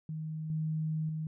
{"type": "tone with level steps", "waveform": "sine", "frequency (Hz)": 156.9, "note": "D#3", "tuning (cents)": 15, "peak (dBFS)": [-35, -30, -33], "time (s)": [0.09, 1.27], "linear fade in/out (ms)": 2, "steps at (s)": [0.5, 1.09], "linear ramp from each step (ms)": 2, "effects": []}